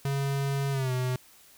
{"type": "tone with pitch glide", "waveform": "square", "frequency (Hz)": [138.59, 127.09], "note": ["C#3", "C3"], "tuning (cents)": [0, -50], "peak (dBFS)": -27, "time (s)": [0.05, 1.16], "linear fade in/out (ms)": 2, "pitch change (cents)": -150, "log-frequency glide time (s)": [0.71, 0.92], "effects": ["white hiss -56 dBFS RMS until 1.57 s"]}